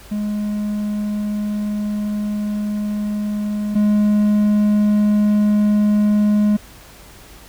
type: tone pair in turn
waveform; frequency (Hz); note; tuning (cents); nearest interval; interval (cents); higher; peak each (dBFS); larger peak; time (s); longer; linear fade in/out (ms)
triangle; 208.8 / 208.8; G#3 / G#3; +10 / +10; unison; 0; neither; -17 / -10; second; 0.11-3.75 / 3.75-6.57; first; 10
effects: added 50 Hz sine -44 dBFS peak until 7.48 s + pink hiss -43 dBFS RMS until 7.48 s